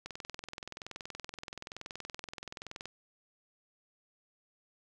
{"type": "click train", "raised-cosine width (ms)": 0.2, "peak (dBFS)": -24, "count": 60, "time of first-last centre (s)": [0.06, 2.856], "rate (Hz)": 21.1, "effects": []}